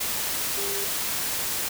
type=tone in noise; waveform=sine; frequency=400 Hz; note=G4; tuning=35 cents sharp; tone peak=-33 dBFS; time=0.57-0.85 s; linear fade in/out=10 ms; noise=white; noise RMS=-28 dBFS; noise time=0-1.69 s; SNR=-8 dB; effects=none